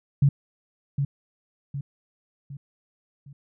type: tone with echo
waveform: sine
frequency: 140 Hz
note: C#3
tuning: 18 cents sharp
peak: -14 dBFS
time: 0.22-0.29 s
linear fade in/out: 5 ms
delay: 760 ms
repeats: 4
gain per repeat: -7 dB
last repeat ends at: 3.33 s
effects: none